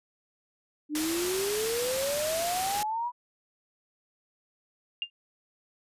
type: exponential sweep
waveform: sine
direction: up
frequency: 293.7 to 987.8 Hz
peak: -28 dBFS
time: 0.89-3.12 s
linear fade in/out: 50 ms
type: low-pass noise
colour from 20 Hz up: white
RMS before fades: -34 dBFS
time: 0.95-2.83 s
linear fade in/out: 2 ms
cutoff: 11000 Hz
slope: 12 dB/octave
type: tone with exponential decay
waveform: sine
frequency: 2805 Hz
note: F7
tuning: 7 cents sharp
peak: -24 dBFS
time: 5.02-5.1 s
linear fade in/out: 1 ms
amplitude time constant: 16 ms
effects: resampled to 32000 Hz